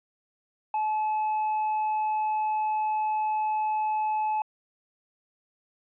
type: tone with tanh clipping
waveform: sine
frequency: 860 Hz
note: A5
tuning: 40 cents flat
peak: -25 dBFS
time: 0.74-4.42 s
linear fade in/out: 2 ms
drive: 3 dB
effects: resampled to 8000 Hz